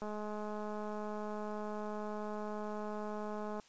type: click train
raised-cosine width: 1 ms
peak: -29 dBFS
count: 756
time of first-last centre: 0.02-3.598 s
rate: 211 Hz
effects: white hiss -63 dBFS RMS until 3.68 s + resampled to 16000 Hz